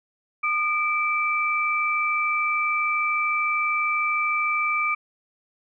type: tone pair together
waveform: sine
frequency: 1219.9 / 2327 Hz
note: D#6 / D7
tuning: -35 / -17 cents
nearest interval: major seventh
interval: 1118 cents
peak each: -24 / -23 dBFS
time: 0.43-4.95 s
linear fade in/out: 10 ms
effects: none